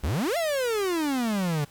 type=exponential two-way sweep; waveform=45% pulse; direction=up then down; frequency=59.4 to 699 to 140.6 Hz; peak=-24 dBFS; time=0.03-1.65 s; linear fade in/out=10 ms; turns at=0.37 s; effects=pink hiss -54 dBFS RMS until 1.7 s